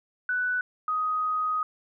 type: tone pair in turn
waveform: sine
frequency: 1489 / 1252.1 Hz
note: F#6 / D#6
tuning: +11 / +11 cents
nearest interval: minor third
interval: 300 cents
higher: first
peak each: -24 dBFS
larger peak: neither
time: 0.29-0.61 / 0.88-1.63 s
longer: second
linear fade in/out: 2 ms
effects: none